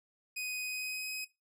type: tone with pitch glide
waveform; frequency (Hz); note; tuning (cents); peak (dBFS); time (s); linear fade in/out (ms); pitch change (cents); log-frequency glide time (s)
sawtooth; 2500 to 2525; D#7 to D#7; +8 to +25; -33; 0.36-1.25; 10; +17; 0.62-1.09
effects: noise-tail reverb RT60 0.2 s tail -17 dB re dry